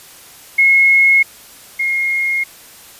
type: tone pair in turn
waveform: sine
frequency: 2169 / 2145 Hz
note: C#7 / C7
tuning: -38 / +42 cents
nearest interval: unison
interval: 20 cents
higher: first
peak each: -7 / -14 dBFS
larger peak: first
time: 0.58-1.23 / 1.79-2.44 s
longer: neither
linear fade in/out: 10 ms
effects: white hiss -40 dBFS RMS until 2.99 s + resampled to 32000 Hz